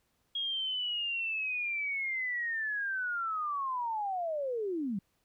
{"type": "linear sweep", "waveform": "sine", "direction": "down", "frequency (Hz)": [3285, 181.6], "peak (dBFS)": -31, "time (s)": [0.35, 4.99], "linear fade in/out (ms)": 5, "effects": ["pink hiss -75 dBFS RMS until 5.24 s"]}